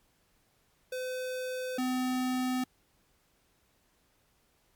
square tone pair in turn, 509 / 254.5 Hz, C5 / C4, -48 / -48 cents, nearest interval octave, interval 1200 cents, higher first, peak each -34 / -29 dBFS, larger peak second, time 0.92-1.78 / 1.78-2.64 s, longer neither, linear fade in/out 5 ms, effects pink hiss -70 dBFS RMS until 4.75 s + MP3 96 kbps

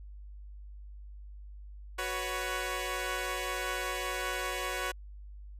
10% pulse chord, F# suspended fourth, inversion none, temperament equal with one note detuned, 370 / 493.9 / 557.6 Hz, F#4 / B4 / C#5, 0 / 0 / +10 cents, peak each -29 dBFS, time 1.98-4.92 s, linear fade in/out 10 ms, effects added 50 Hz sine -44 dBFS peak until 5.59 s + resampled to 32000 Hz

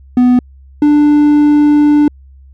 triangle tone pair in turn, 248.3 / 295.3 Hz, B3 / D4, +9 / +10 cents, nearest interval minor third, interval 301 cents, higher second, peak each -3 dBFS, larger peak neither, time 0.17-0.39 / 0.82-2.08 s, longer second, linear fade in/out 2 ms, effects added 67 Hz sine -36 dBFS peak until 2.53 s

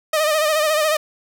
sawtooth tone with vibrato, 616 Hz, D#5, 17 cents flat, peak -12 dBFS, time 0.13-0.97 s, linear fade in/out 5 ms, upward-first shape sine, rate 14 Hz, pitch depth 59 cents each way, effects none

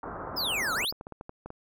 white low-pass noise, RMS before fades -38 dBFS, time 0.03-0.85 s, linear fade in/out 2 ms, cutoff 1400 Hz, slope 48 dB/octave
square exponential two-way sweep, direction down then up, 5350 to 1244.5 to 5350 Hz, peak -28 dBFS, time 0.36-0.92 s, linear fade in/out 20 ms, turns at 0.74 s
clicks, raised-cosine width 1 ms, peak -26 dBFS, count 8, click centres 0.925 / 1.011 / 1.069 / 1.123 / 1.211 / 1.294 / 1.46 / 1.504 s
effects none

